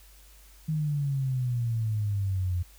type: exponential sweep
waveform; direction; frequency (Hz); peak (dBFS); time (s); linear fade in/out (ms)
sine; down; 158.1 to 87.2; -25; 0.68-2.63; 10
effects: added 50 Hz sine -52 dBFS peak until 2.78 s + white hiss -57 dBFS RMS until 2.78 s